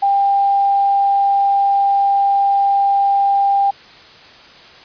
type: tone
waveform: sine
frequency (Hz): 796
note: G5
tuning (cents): +26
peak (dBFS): -11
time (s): 0.02-3.71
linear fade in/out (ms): 10
effects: white hiss -41 dBFS RMS until 4.84 s + resampled to 11025 Hz